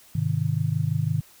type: chord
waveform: sine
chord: Ab major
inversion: none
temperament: just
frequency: 103.83 / 129.78 / 155.74 Hz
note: Ab2 / C3 / Eb3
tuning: 0 / -14 / +2 cents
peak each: -27 / -26 / -25 dBFS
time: 0.15-1.21 s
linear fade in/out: 5 ms
effects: white hiss -53 dBFS RMS until 1.4 s